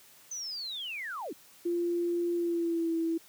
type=linear sweep; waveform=sine; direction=down; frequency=6210 to 240.4 Hz; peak=-35 dBFS; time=0.31-1.33 s; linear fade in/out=5 ms
type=tone with pitch glide; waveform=sine; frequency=345.5 to 329.3 Hz; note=F4 to E4; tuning=-19 to -2 cents; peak=-27 dBFS; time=1.65-3.18 s; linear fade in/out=10 ms; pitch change=-83 cents; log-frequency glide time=2.35-2.94 s
effects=white hiss -57 dBFS RMS until 3.28 s + high-pass 100 Hz 12 dB/octave